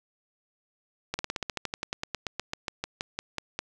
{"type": "slowing click train", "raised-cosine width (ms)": 0.2, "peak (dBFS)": -13, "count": 23, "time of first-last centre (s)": [1.14, 3.59], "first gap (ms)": 50, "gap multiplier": 1.07, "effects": []}